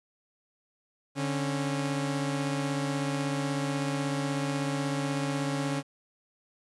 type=tone pair together; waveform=sawtooth; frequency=145.04 / 273.8 Hz; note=D3 / C#4; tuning=-21 / -21 cents; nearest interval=major seventh; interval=1100 cents; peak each=-27 dBFS; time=1.15-5.83 s; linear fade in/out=50 ms; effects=resampled to 24000 Hz + 10-bit